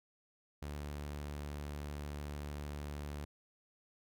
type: tone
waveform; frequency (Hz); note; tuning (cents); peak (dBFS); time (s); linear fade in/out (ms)
sawtooth; 73.1; D2; -7; -37; 0.62-3.25; 5
effects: none